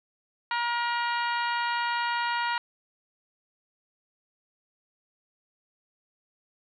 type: harmonic tone with a mistuned harmonic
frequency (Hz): 474.9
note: A#4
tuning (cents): +32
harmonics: 2 / 3 / 4 / 5 / 6 / 7 / 8 / 9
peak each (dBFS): -28 / -32 / -34 / -40 / -38 / -45 / -44 / -42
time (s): 0.51-2.58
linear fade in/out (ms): 2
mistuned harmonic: 7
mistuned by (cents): -27
effects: none